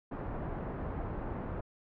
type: low-pass noise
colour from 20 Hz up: pink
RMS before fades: -38 dBFS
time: 0.11-1.61 s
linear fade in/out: 10 ms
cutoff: 1100 Hz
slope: 12 dB/octave
effects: low-pass 2000 Hz 12 dB/octave